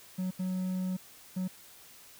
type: tone bursts at uneven times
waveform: triangle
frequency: 185 Hz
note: F#3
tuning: in tune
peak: -28 dBFS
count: 3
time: 0.18-0.31 / 0.39-0.97 / 1.36-1.48 s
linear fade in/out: 10 ms
effects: white hiss -54 dBFS RMS until 2.19 s